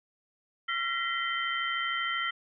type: tone cluster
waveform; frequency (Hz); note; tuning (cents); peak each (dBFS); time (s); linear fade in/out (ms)
sine; 1362 / 1909 / 2042 / 3108; F6 / A#6 / C7 / G7; -44 / +41 / -43 / -16; -32 / -35 / -35 / -35; 0.68-2.31; 10
effects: none